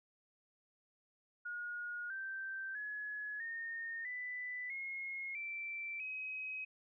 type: tone with pitch steps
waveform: sine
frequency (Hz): 1440 / 1561.3 / 1692.8 / 1835.4 / 1990 / 2158 / 2339 / 2536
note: F#6 / G6 / G#6 / A#6 / B6 / C#7 / D7 / D#7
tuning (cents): -47 / -7 / +33 / -27 / +13 / -47 / -8 / +32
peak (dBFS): -40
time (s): 1.45-6.65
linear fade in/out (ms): 10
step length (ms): 650
effects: none